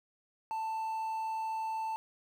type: tone with quantisation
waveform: triangle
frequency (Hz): 886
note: A5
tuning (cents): +12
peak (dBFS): -31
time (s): 0.51-1.96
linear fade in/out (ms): 0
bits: 10
effects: none